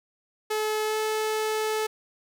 sawtooth tone with pitch glide, 430.2 to 433.7 Hz, A4 to A4, -39 to -25 cents, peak -21 dBFS, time 0.5-1.87 s, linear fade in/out 10 ms, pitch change +14 cents, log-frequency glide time 0.84-0.97 s, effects none

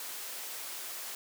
white high-pass noise, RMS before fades -41 dBFS, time 0-1.15 s, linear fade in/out 2 ms, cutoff 390 Hz, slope 12 dB/octave, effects none

